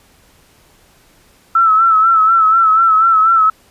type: tone with vibrato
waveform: sine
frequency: 1318.5 Hz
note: E6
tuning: in tune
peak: -7 dBFS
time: 1.55-3.5 s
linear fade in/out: 5 ms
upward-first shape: sine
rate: 4.1 Hz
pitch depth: 54 cents each way
effects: pink hiss -50 dBFS RMS until 3.7 s + resampled to 32000 Hz